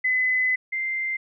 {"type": "tone pair in turn", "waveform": "sine", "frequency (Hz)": [2019, 2088], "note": ["B6", "C7"], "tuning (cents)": [38, -4], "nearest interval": "minor second", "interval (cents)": 58, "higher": "second", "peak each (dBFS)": [-19, -24], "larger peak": "first", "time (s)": [[0.04, 0.56], [0.72, 1.17]], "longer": "first", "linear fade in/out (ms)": 10, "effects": []}